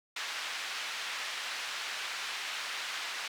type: band-pass noise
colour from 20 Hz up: pink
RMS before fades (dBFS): -38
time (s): 0.16-3.28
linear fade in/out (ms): 5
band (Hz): 1500 to 4500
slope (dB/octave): 12
effects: none